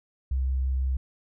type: tone with vibrato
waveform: sine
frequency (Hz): 65.41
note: C2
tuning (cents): 0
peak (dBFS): -23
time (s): 0.31-0.97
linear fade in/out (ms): 5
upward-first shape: sine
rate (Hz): 6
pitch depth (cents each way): 9
effects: none